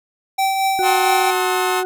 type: tone with tremolo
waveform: square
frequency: 774 Hz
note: G5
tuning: 22 cents flat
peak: -15 dBFS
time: 0.38-1.31 s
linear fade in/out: 10 ms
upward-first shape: triangle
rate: 4.4 Hz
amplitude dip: 40%
type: harmonic tone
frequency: 370 Hz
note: F#4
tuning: in tune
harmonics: 1 / 2 / 4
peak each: -21 / -27 / -33 dBFS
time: 0.79-1.85 s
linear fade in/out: 0 ms
type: chord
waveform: sawtooth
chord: F# diminished seventh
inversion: none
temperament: just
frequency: 740 / 888 / 1065.6 / 1278.7 Hz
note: F#5 / A5 / C6 / Eb6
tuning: 0 / +16 / +31 / +47 cents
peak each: -21 dBFS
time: 0.82-1.84 s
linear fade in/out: 50 ms
effects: none